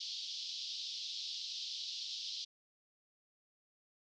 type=band-pass noise; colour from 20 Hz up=white; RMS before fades=-43 dBFS; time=0-2.45 s; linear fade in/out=10 ms; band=3200 to 5200 Hz; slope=48 dB/octave; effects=none